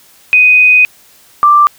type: tone pair in turn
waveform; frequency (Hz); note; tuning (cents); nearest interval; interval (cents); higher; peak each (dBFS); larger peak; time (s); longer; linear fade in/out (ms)
sine; 2497 / 1178.4; D#7 / D6; +6 / +6; octave + minor second; 1300; first; -3; neither; 0.33-0.85 / 1.43-1.67; first; 0
effects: white hiss -44 dBFS RMS until 1.78 s